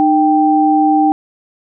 sine tone pair together, 305.3 / 784 Hz, D#4 / G5, -33 / 0 cents, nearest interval octave + major third, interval 1633 cents, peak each -11 dBFS, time 0-1.12 s, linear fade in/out 0 ms, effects none

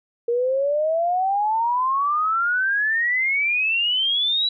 sine exponential sweep, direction up, 466.2 to 3951 Hz, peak -18 dBFS, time 0.28-4.49 s, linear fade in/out 5 ms, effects none

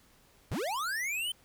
square linear sweep, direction up, 55 to 3122 Hz, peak -32 dBFS, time 0.51-1.32 s, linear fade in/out 5 ms, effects pink hiss -63 dBFS RMS until 1.44 s

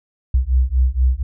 sine beating tone pair, 61.74 / 65.94 Hz, B1 / C2, 0 / +14 cents, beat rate 4.2 Hz, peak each -16 dBFS, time 0.34-1.23 s, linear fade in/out 5 ms, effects none

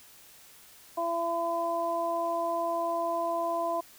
harmonic tone, 337.7 Hz, E4, 42 cents sharp, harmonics 1 / 2 / 3, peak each -37 / -29 / -32 dBFS, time 0.97-3.81 s, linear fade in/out 10 ms, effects white hiss -54 dBFS RMS until 3.98 s

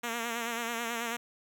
5% pulse tone with vibrato, 233.1 Hz, A#3, in tune, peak -21 dBFS, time 0.03-1.17 s, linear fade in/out 10 ms, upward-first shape sine, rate 9.2 Hz, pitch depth 48 cents each way, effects none

